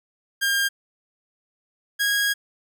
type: tone pair in turn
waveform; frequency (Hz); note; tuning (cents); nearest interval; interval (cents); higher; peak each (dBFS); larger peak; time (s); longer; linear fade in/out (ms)
sawtooth; 1608 / 1642.7; G6 / G#6; +44 / -19; unison; 37; second; -16; neither; 0.41-0.69 / 1.99-2.34; second; 20
effects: none